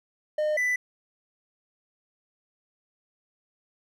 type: tone pair in turn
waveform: triangle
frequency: 609 / 1989 Hz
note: D#5 / B6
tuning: -37 / +12 cents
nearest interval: octave + minor sixth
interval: 2049 cents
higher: second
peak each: -21 dBFS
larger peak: neither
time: 0.38-0.57 / 0.57-0.76 s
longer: neither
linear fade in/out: 5 ms
effects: none